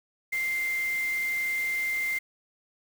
sine tone in noise, 2093 Hz, C7, in tune, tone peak -26 dBFS, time 0.32-2.19 s, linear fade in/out 10 ms, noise white, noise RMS -42 dBFS, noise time 0.32-2.19 s, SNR +13 dB, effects none

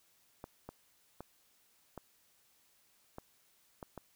clicks, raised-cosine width 1 ms, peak -30 dBFS, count 7, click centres 0.441 / 0.69 / 1.206 / 1.977 / 3.184 / 3.828 / 3.977 s, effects white hiss -70 dBFS RMS until 4.15 s

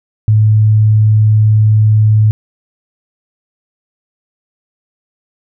sine tone, 107.7 Hz, A2, 37 cents flat, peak -5 dBFS, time 0.28-2.31 s, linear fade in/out 0 ms, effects none

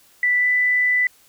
sine tone with pitch glide, 1975.5 to 1989.2 Hz, B6 to B6, 0 to +12 cents, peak -15 dBFS, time 0.23-1.07 s, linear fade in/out 2 ms, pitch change +12 cents, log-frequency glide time 0.38-0.47 s, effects white hiss -54 dBFS RMS until 1.28 s

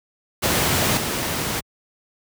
pink noise with level steps, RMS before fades -19 / -24 dBFS, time 0.42-1.61 s, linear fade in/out 20 ms, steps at 0.97 s, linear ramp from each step 2 ms, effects high-pass 80 Hz 12 dB/octave

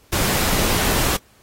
pink noise, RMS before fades -20 dBFS, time 0.12-1.17 s, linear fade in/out 10 ms, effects pink hiss -55 dBFS RMS until 1.42 s + AAC 48 kbps

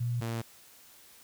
sine / sawtooth tone pair in turn, 120 / 115.13 Hz, B2 / A#2, -49 / -21 cents, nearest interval minor second, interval 72 cents, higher first, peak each -28 dBFS, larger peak neither, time 0-0.21 / 0.21-0.42 s, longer neither, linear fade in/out 10 ms, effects white hiss -56 dBFS RMS until 1.23 s

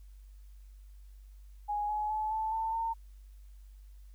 sine tone with pitch steps, 830.6 / 845.6 / 860.9 / 876.4 / 892.3 / 908.4 Hz, G#5 / G#5 / A5 / A5 / A5 / A#5, 0 / +31 / -38 / -7 / +24 / -45 cents, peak -30 dBFS, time 1.68-2.94 s, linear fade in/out 20 ms, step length 210 ms, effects added 49 Hz sine -49 dBFS peak until 4.14 s + white hiss -72 dBFS RMS until 4.14 s

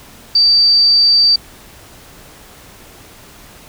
sine tone, 4641 Hz, D8, 21 cents flat, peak -7 dBFS, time 0.35-1.36 s, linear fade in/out 5 ms, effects pink hiss -40 dBFS RMS until 3.68 s

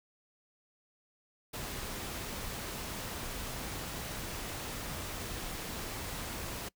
pink noise, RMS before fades -40 dBFS, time 1.53-6.69 s, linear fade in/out 10 ms, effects noise-tail reverb RT60 0.1 s tail -23 dB re dry

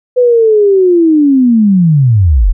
sine linear sweep, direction down, 504 to 34.16 Hz, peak -4 dBFS, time 0.16-2.53 s, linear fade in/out 20 ms, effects none

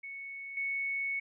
sine tone with level steps, 2214 Hz, C#7, 3 cents flat, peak -40 / -31 dBFS, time 0.03-1.2 s, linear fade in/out 10 ms, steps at 0.57 s, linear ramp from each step 2 ms, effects none

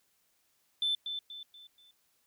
sine tone with echo, 3529 Hz, A7, 4 cents sharp, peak -26 dBFS, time 0.82-0.95 s, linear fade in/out 2 ms, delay 240 ms, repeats 4, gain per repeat -8 dB, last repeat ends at 1.91 s, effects tanh soft clip ceiling -24 dBFS + white hiss -73 dBFS RMS until 2.26 s

